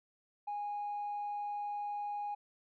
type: tone with tanh clipping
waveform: triangle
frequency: 824 Hz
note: G#5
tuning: 14 cents flat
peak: -36 dBFS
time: 0.47-2.35 s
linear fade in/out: 10 ms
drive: 5 dB
effects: none